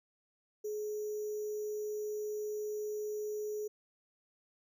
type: tone with sample-and-hold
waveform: sine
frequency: 422.6 Hz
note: G#4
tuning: 30 cents sharp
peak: -35 dBFS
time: 0.64-3.68 s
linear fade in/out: 10 ms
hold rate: 6300 Hz
effects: none